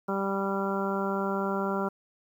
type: harmonic tone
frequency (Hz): 196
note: G3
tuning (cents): 0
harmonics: 1 / 2 / 3 / 4 / 5 / 6 / 7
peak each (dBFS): -31 / -32 / -35 / -37 / -36 / -40 / -35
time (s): 0.08-1.89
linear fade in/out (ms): 10
effects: 10-bit